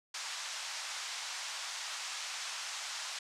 white band-pass noise, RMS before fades -41 dBFS, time 0.14-3.19 s, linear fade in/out 5 ms, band 760 to 7000 Hz, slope 24 dB/octave, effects low-pass 12000 Hz 12 dB/octave

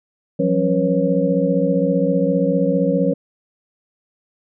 sine tone cluster, 172.6 / 187.8 / 274.6 / 483.7 / 548 Hz, F3 / F#3 / C#4 / B4 / C#5, -20 / +26 / -16 / -36 / -20 cents, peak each -21 dBFS, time 0.39-3.14 s, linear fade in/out 10 ms, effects none

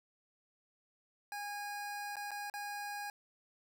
25% pulse tone with dropouts, 820 Hz, G#5, 22 cents flat, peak -36 dBFS, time 1.32-3.1 s, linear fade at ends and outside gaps 1 ms, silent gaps 2.157-2.167 / 2.308-2.315 / 2.499-2.539 s, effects none

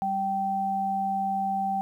sine tone pair together, 196 / 777.2 Hz, G3 / G5, 0 / -15 cents, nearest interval 2 octaves, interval 2385 cents, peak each -33 / -25 dBFS, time 0.02-1.81 s, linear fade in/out 0 ms, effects 10-bit

